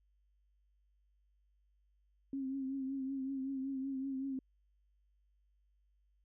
sine tone with vibrato, 268.4 Hz, C4, 44 cents sharp, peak -36 dBFS, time 2.33-4.39 s, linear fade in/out 2 ms, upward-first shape triangle, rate 5.3 Hz, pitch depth 50 cents each way, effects added 50 Hz sine -70 dBFS peak until 6.24 s

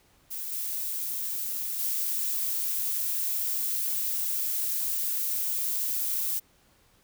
violet noise with level steps, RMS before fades -35 / -32 / -29 dBFS, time 0.3-6.4 s, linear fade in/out 20 ms, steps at 0.51 / 1.78 s, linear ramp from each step 20 ms, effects pink hiss -63 dBFS RMS until 7.03 s

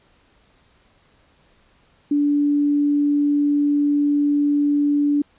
sine tone, 290 Hz, D4, 22 cents flat, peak -15 dBFS, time 2.11-5.22 s, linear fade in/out 5 ms, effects pink hiss -58 dBFS RMS until 5.38 s + resampled to 8000 Hz

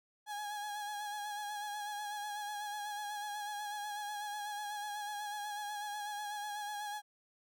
35% pulse tone with vibrato, 831 Hz, G#5, 1 cent sharp, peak -37 dBFS, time 0.26-7.02 s, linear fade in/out 50 ms, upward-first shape sine, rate 8.1 Hz, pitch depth 33 cents each way, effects none

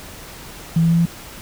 sine tone with pitch steps, 164.81 / 166.34 / 167.88 / 169.44 Hz, E3 / E3 / E3 / E3, 0 / +16 / +32 / +48 cents, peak -12 dBFS, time 0.76-1.056 s, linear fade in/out 5 ms, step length 74 ms, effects pink hiss -37 dBFS RMS until 1.41 s

